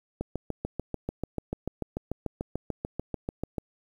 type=click train; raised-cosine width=2 ms; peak=-17 dBFS; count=24; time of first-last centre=0.21-3.582 s; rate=6.82 Hz; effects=9-bit